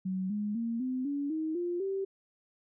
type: tone with pitch steps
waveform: sine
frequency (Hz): 187.6 / 208.2 / 231 / 256.3 / 284.3 / 315.5 / 350.1 / 388.4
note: F#3 / G#3 / A#3 / C4 / C#4 / D#4 / F4 / G4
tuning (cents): +24 / +5 / -16 / -36 / +44 / +24 / +4 / -16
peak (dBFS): -30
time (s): 0.05-2.05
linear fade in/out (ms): 10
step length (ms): 250
effects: none